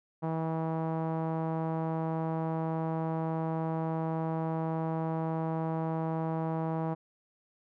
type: tone with low-pass filter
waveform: sawtooth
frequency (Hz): 161.5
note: E3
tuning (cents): -35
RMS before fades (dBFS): -32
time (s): 0.22-6.95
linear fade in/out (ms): 20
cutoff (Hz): 890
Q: 2.1
effects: none